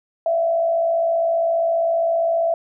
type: tone with frequency modulation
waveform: sine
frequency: 667 Hz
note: E5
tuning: 20 cents sharp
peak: -16 dBFS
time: 0.26-2.54 s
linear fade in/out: 2 ms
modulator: 55.1 Hz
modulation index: 0.46
effects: none